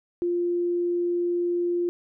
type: tone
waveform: sine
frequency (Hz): 349.2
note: F4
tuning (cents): 0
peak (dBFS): -22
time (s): 0.22-1.89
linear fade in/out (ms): 0
effects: none